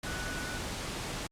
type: tone in noise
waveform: sine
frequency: 1480 Hz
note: F#6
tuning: in tune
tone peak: -40 dBFS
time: 0.06-0.58 s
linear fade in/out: 5 ms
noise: pink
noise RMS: -37 dBFS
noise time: 0.03-1.27 s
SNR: -6 dB
effects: low-pass 9000 Hz 12 dB/octave + Opus 48 kbps